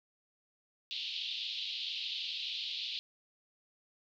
white band-pass noise, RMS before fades -39 dBFS, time 0.91-2.99 s, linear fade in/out 0 ms, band 2800 to 4200 Hz, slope 48 dB/octave, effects none

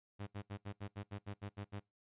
sawtooth tone bursts, 101.6 Hz, G#2, 38 cents flat, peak -38 dBFS, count 11, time 0.19-1.802 s, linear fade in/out 20 ms, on 82 ms, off 71 ms, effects noise-tail reverb RT60 0.2 s tail -23 dB re dry + resampled to 8000 Hz

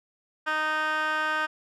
15% pulse tone with band-pass filter, 309.6 Hz, D#4, 9 cents flat, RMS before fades -27 dBFS, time 0.46-1.47 s, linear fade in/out 20 ms, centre 1700 Hz, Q 4.2, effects none

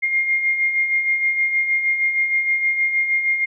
sine beating tone pair, 2119 / 2125.4 Hz, C7 / C7, +21 / +27 cents, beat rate 6.4 Hz, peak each -26 / -17 dBFS, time 0.02-3.46 s, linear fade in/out 20 ms, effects none

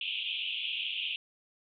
white band-pass noise, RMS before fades -35 dBFS, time 0.01-1.16 s, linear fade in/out 2 ms, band 2500 to 3400 Hz, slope 96 dB/octave, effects none

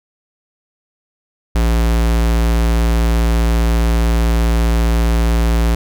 square tone, 57.2 Hz, A#1, 32 cents flat, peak -12 dBFS, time 1.55-5.75 s, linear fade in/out 5 ms, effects none

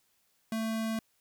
square tone, 222.7 Hz, A3, 21 cents sharp, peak -31 dBFS, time 0.52-0.99 s, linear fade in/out 2 ms, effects white hiss -72 dBFS RMS until 1.2 s

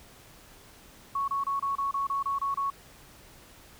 sine tone bursts, 1108.7 Hz, C#6, in tune, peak -26 dBFS, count 10, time 1.15-2.702 s, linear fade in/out 5 ms, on 130 ms, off 28 ms, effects pink hiss -53 dBFS RMS until 3.79 s

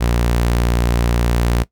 sawtooth tone, 59 Hz, A#1, 22 cents sharp, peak -10 dBFS, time 0-1.64 s, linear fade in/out 20 ms, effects noise-tail reverb RT60 0.1 s tail -18 dB re dry

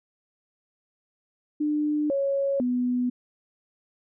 sine tone with pitch steps, 299.3 / 553 / 247.6 Hz, D4 / C#5 / B3, +33 / -4 / +5 cents, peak -22 dBFS, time 1.6-3.1 s, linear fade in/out 10 ms, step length 500 ms, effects none

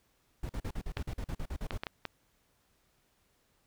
brown noise bursts, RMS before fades -36 dBFS, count 13, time 0.43-1.778 s, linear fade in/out 5 ms, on 64 ms, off 43 ms
clicks, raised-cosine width 0.3 ms, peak -19 dBFS, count 5, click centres 0.971 / 1.708 / 1.835 / 1.868 / 2.053 s
effects pink hiss -72 dBFS RMS until 3.66 s

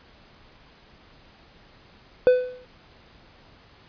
triangle tone with exponential decay, 502 Hz, B4, 28 cents sharp, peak -8 dBFS, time 2.27-2.65 s, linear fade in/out 0 ms, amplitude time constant 82 ms, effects pink hiss -53 dBFS RMS until 3.88 s + resampled to 11025 Hz

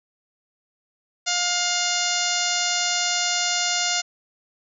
harmonic tone with a mistuned harmonic, 710 Hz, F5, 28 cents sharp, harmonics 1 / 2 / 3 / 4 / 5 / 6 / 7 / 8 / 9 / 10, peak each -30 / -30 / -30 / -30 / -30 / -30 / -30 / -30 / -30 / -30 dBFS, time 1.26-4.02 s, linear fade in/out 20 ms, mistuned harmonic 3, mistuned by -17 cents, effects none

